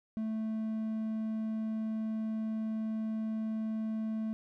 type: tone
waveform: triangle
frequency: 219.7 Hz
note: A3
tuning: 2 cents flat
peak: -30 dBFS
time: 0.17-4.33 s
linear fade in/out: 0 ms
effects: none